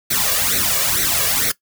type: noise with flanger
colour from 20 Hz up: white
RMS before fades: -18 dBFS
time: 0.1-1.52 s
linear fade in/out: 10 ms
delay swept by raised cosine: 0.49 to 1.79 ms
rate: 2.2 Hz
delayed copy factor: +0.8
effects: noise-tail reverb RT60 0.1 s tail -19 dB re dry